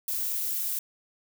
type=noise; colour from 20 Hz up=violet; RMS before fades=-30 dBFS; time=0.08-0.79 s; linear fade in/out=2 ms; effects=none